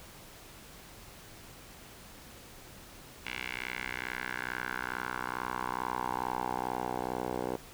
10% pulse tone with band-pass filter sweep, 62.3 Hz, B1, 16 cents sharp, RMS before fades -36 dBFS, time 3.25-7.57 s, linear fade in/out 10 ms, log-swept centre 2500 to 570 Hz, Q 3, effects pink hiss -51 dBFS RMS until 7.73 s

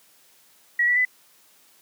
sine tone with pitch steps, 1920 / 1953 / 2001 Hz, B6 / B6 / B6, -49 / -20 / +22 cents, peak -17 dBFS, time 0.79-1.051 s, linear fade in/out 5 ms, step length 87 ms, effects white hiss -57 dBFS RMS until 1.81 s + high-pass 150 Hz 12 dB/octave

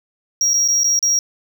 triangle tone with dropouts, 5650 Hz, F8, 19 cents sharp, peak -12 dBFS, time 0.41-1.19 s, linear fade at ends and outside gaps 1 ms, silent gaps 0.535-0.54 / 0.678-0.685 / 0.835-0.843 / 0.991-1.027 s, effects none

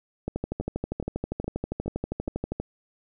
two click trains, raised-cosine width 2 ms, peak -15 / -21 dBFS, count 30 / 5, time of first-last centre 0.28-2.6 / 0.61-2.277 s, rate 12.5 / 2.4 Hz, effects none

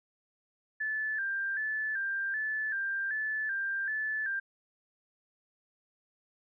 sine tone with vibrato, 1661.2 Hz, G#6, in tune, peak -30 dBFS, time 0.8-4.4 s, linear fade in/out 10 ms, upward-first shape square, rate 1.3 Hz, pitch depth 79 cents each way, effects none

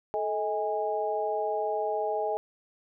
sine tone cluster, 434 / 635 / 821 Hz, A4 / D#5 / G#5, -24 / +35 / -20 cents, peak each -31 dBFS, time 0.14-2.37 s, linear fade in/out 0 ms, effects none

